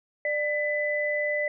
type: tone pair together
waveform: sine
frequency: 595 / 2001 Hz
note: D5 / B6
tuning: +22 / +22 cents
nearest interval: octave + major sixth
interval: 2100 cents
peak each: -27 dBFS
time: 0.25-1.48 s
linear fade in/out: 2 ms
effects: none